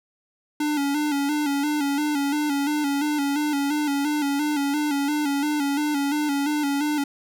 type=tone with vibrato; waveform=square; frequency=290 Hz; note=D4; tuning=22 cents flat; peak=-22 dBFS; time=0.6-7.04 s; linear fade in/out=5 ms; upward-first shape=square; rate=2.9 Hz; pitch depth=54 cents each way; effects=none